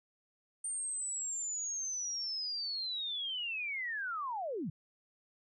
sine linear sweep, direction down, 8870 to 127.3 Hz, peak -35 dBFS, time 0.64-4.7 s, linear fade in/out 5 ms, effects none

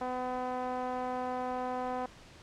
5% pulse tone with low-pass filter, 252.3 Hz, B3, 37 cents sharp, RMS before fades -35 dBFS, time 0.01-2.06 s, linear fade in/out 2 ms, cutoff 790 Hz, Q 1.8, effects pink hiss -54 dBFS RMS until 2.42 s + low-pass 6000 Hz 12 dB/octave

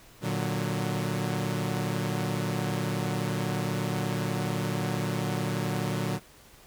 sawtooth chord, Bb augmented, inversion none, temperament equal with one note detuned, 116.54 / 148.45 / 185 Hz, Bb2 / D3 / F#3, 0 / +19 / 0 cents, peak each -28 dBFS, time 0.21-6.2 s, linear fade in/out 50 ms, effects pink hiss -54 dBFS RMS until 6.66 s

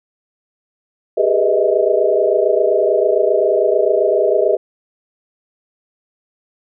sine tone cluster, 392 / 420.5 / 490.3 / 615 / 642 Hz, G4 / G#4 / B4 / D#5 / E5, 0 / +22 / -13 / -20 / -46 cents, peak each -18 dBFS, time 1.17-4.57 s, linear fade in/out 10 ms, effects none

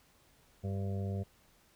harmonic tone, 98 Hz, G2, in tune, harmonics 1 / 2 / 4 / 5 / 6 / 7, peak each -34 / -40 / -46 / -48 / -50 / -51 dBFS, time 0.63-1.24 s, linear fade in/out 20 ms, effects pink hiss -66 dBFS RMS until 1.75 s

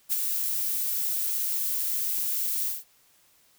violet noise with ADSR envelope, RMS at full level -24 dBFS, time 0.09-2.84 s, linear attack 35 ms, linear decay 22 ms, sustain -4 dB, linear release 180 ms, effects white hiss -62 dBFS RMS until 3.58 s

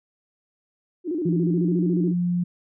sine tone with vibrato, 329.6 Hz, E4, in tune, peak -23 dBFS, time 1.04-2.14 s, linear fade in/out 50 ms, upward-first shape square, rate 14 Hz, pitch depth 140 cents each way
sine tone with pitch glide, 170 to 176.1 Hz, F3 to F3, -46 to +15 cents, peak -20 dBFS, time 1.25-2.44 s, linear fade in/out 10 ms, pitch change +61 cents, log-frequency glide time 1.4-1.78 s
effects none

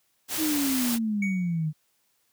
white noise, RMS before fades -30 dBFS, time 0.28-0.99 s, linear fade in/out 50 ms
sine exponential sweep, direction down, 323 to 150.6 Hz, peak -24 dBFS, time 0.37-1.73 s, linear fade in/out 50 ms
triangle tone with exponential decay, 2240 Hz, C#7, 18 cents sharp, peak -25 dBFS, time 1.22-1.66 s, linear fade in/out 5 ms, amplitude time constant 95 ms
effects white hiss -70 dBFS RMS until 2.32 s + high-pass 60 Hz 12 dB/octave

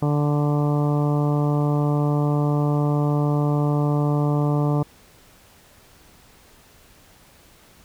harmonic tone, 146.83 Hz, D3, in tune, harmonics 1 / 2 / 3 / 4 / 5 / 6 / 7 / 8, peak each -19 / -25 / -29 / -31 / -33 / -35 / -36 / -37 dBFS, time 0.02-4.83 s, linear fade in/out 5 ms, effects pink hiss -52 dBFS RMS until 7.84 s

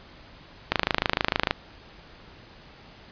click train, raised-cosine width 0.3 ms, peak -4 dBFS, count 22, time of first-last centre 0.72-1.509 s, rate 26.6 Hz, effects pink hiss -49 dBFS RMS until 3.11 s + resampled to 11025 Hz

